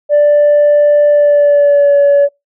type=tone with pitch glide; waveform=sine; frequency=587.3 to 568.9 Hz; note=D5 to C#5; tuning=0 to +45 cents; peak=-3 dBFS; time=0.09-2.29 s; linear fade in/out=50 ms; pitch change=-55 cents; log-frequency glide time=1.1-1.97 s; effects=noise-tail reverb RT60 0.2 s tail -26 dB re dry + tanh soft clip ceiling -3 dBFS